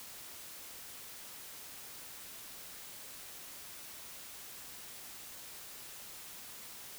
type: silence
effects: white hiss -49 dBFS RMS until 6.98 s